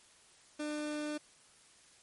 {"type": "tone", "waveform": "30% pulse", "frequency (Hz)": 299.6, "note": "D4", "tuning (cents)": 35, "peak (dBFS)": -33, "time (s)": [0.59, 1.18], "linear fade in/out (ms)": 10, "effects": ["white hiss -62 dBFS RMS until 2.02 s", "MP3 48 kbps"]}